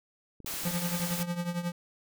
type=clicks; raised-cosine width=3 ms; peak=-35 dBFS; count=10; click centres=0.403 / 0.446 / 0.54 / 0.636 / 0.674 / 0.712 / 0.744 / 1 / 1.109 / 1.195 s
type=noise; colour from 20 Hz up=white; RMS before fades=-36 dBFS; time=0.46-1.23 s; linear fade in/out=2 ms
type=tone with tremolo; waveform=square; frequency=174.1 Hz; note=F3; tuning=5 cents flat; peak=-28 dBFS; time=0.65-1.72 s; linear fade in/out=2 ms; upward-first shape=triangle; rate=11 Hz; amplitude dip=80%
effects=none